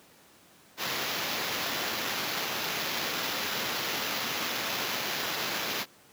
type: noise with sample-and-hold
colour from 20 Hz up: violet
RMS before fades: -32 dBFS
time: 0.77-5.86 s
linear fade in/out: 50 ms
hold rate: 8820 Hz
effects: pink hiss -57 dBFS RMS until 6.12 s + high-pass 150 Hz 12 dB/octave

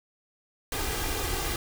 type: noise with comb filter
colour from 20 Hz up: pink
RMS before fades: -30 dBFS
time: 0.72-1.56 s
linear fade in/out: 2 ms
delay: 2.5 ms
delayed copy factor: +0.65
effects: none

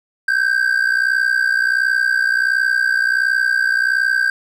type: ring-modulated tone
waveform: triangle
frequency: 1574 Hz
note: G6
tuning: 7 cents sharp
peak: -9 dBFS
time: 0.28-4.3 s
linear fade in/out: 2 ms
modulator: 30.7 Hz
effects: none

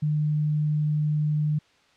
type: tone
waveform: sine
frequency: 151 Hz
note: D3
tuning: 48 cents sharp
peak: -21 dBFS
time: 0.02-1.59 s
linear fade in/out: 10 ms
effects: white hiss -60 dBFS RMS until 1.96 s + low-pass 4000 Hz 12 dB/octave

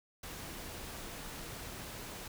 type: noise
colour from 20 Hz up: pink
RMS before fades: -45 dBFS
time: 0.23-2.28 s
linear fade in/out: 5 ms
effects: none

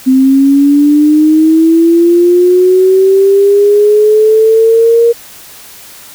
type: linear sweep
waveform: sine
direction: up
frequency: 258.6 to 470.1 Hz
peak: -3 dBFS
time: 0.06-5.13 s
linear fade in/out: 20 ms
effects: white hiss -33 dBFS RMS until 6.14 s

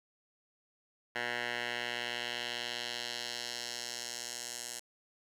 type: tone with band-pass filter sweep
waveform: 10% pulse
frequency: 120.5 Hz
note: B2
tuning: 42 cents flat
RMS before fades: -39 dBFS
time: 1.15-4.8 s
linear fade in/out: 10 ms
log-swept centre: 1900 to 7800 Hz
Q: 1.5
effects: 10-bit

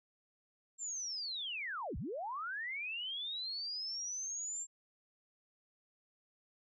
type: linear two-way sweep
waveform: sine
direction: down then up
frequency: 7459 to 43.63 to 7459 Hz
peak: -38 dBFS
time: 0.78-4.67 s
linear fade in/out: 50 ms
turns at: 1.97 s
effects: none

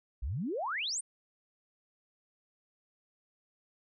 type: exponential sweep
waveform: sine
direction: up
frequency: 51.91 to 9397 Hz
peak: -32 dBFS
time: 0.22-1.01 s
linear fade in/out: 10 ms
effects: none

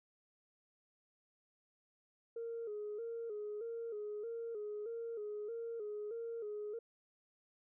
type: tone with vibrato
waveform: sine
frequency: 440 Hz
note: A4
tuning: in tune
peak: -39 dBFS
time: 2.36-6.79 s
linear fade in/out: 5 ms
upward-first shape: square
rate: 1.6 Hz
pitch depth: 86 cents each way
effects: tanh soft clip ceiling -36 dBFS

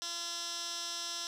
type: tone with band-pass filter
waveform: 15% pulse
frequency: 342 Hz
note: F4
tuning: 36 cents flat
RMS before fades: -39 dBFS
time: 0.02-1.27 s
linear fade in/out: 0 ms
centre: 5000 Hz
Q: 2.7
effects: 11-bit

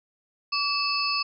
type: tone cluster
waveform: sine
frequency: 1145 / 2628 / 4449 / 5060 Hz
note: D6 / E7 / C#8 / D#8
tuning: -44 / -6 / +5 / +28 cents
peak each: -29 dBFS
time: 0.52-1.23 s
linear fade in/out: 10 ms
effects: none

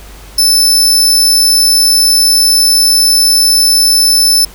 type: tone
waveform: sawtooth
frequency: 5274 Hz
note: E8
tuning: in tune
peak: -3 dBFS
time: 0.38-4.45 s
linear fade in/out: 5 ms
effects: added 50 Hz sine -32 dBFS peak until 4.54 s + pink hiss -36 dBFS RMS until 4.54 s

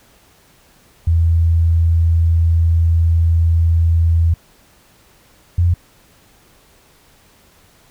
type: tone pair in turn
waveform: sine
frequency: 83 / 86.83 Hz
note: E2 / F2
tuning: +12 / -9 cents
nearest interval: minor second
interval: 79 cents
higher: second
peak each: -10 dBFS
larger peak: neither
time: 1.07-4.34 / 5.58-5.74 s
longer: first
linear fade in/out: 5 ms
effects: pink hiss -51 dBFS RMS until 7.9 s

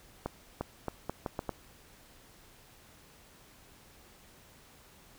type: accelerating click train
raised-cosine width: 1 ms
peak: -19 dBFS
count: 7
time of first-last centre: 0.26-1.493 s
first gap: 350 ms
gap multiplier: 0.78
effects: pink hiss -58 dBFS RMS until 5.18 s

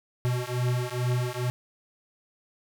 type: beating tone pair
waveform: square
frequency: 122.7 / 125 Hz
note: B2 / B2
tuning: -11 / +21 cents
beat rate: 2.3 Hz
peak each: -29 dBFS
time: 0.25-1.5 s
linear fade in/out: 0 ms
effects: none

